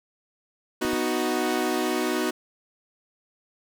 sawtooth chord, B major, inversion none, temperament equal, 246.9 / 311.1 / 370 Hz, B3 / D#4 / F#4, 0 / 0 / 0 cents, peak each -25 / -24 / -23 dBFS, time 0.81-2.31 s, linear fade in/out 10 ms
clicks, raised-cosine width 5 ms, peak -28 dBFS, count 2, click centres 0.85 / 0.933 s
effects none

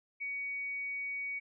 sine tone, 2250 Hz, C#7, 25 cents sharp, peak -35 dBFS, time 0.2-1.4 s, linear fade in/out 20 ms, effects none

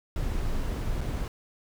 brown noise with dropouts, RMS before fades -29 dBFS, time 0.16-1.28 s, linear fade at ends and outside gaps 1 ms, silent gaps 1.008-1.013 s, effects none

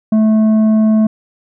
sine tone with tanh clipping, 217.7 Hz, A3, 18 cents flat, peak -9 dBFS, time 0.12-1.07 s, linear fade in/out 5 ms, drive 7 dB, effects none

